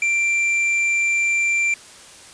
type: tone with tanh clipping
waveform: triangle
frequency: 2358 Hz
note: D7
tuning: 6 cents sharp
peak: -18 dBFS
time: 0.02-1.74 s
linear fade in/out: 2 ms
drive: 11 dB
effects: white hiss -43 dBFS RMS until 2.33 s + resampled to 22050 Hz